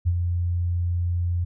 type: tone with ADSR envelope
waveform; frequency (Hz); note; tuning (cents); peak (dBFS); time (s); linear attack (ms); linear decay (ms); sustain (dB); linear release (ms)
sine; 87.31; F2; 0; -16; 0.05-1.45; 25; 52; -5; 14
effects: none